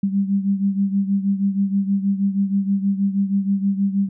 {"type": "beating tone pair", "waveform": "sine", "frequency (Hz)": [196, 202.3], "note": ["G3", "G#3"], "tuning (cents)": [0, -45], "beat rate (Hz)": 6.3, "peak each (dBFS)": [-18, -23], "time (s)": [0.03, 4.09], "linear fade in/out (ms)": 5, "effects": []}